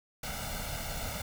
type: noise with comb filter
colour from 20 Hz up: pink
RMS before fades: -37 dBFS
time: 0.23-1.22 s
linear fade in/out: 5 ms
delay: 1.4 ms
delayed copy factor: +0.8
effects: none